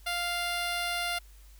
10% pulse tone, 698.5 Hz, F5, in tune, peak -21 dBFS, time 0.06-1.19 s, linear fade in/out 10 ms, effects added 50 Hz sine -50 dBFS peak until 1.59 s + white hiss -61 dBFS RMS until 1.59 s

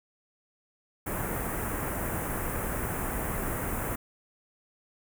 pink band-stop noise, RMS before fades -32 dBFS, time 1.06-3.96 s, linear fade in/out 10 ms, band 2000 to 9200 Hz, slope 24 dB/octave, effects none

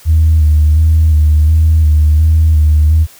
sine tone with vibrato, 77.78 Hz, D#2, in tune, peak -4 dBFS, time 0.05-3.07 s, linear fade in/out 50 ms, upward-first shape square, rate 1.4 Hz, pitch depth 36 cents each way, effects tanh soft clip ceiling -1 dBFS + white hiss -40 dBFS RMS until 3.19 s

